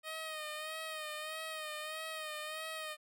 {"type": "tone with vibrato", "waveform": "10% pulse", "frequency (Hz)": 622.3, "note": "D#5", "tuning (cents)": 0, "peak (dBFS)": -32, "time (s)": [0.03, 2.97], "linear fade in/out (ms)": 50, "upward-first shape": "sine", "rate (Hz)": 1.6, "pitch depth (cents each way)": 44, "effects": []}